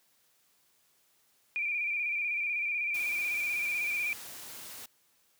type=tone with vibrato; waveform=sine; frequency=2387 Hz; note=D7; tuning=28 cents sharp; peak=-29 dBFS; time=1.56-4.13 s; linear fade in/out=0 ms; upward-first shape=square; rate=16 Hz; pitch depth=39 cents each way
type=noise; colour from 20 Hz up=white; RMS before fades=-45 dBFS; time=2.94-4.86 s; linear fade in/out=5 ms
effects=white hiss -69 dBFS RMS until 5.39 s + high-pass 80 Hz 12 dB/octave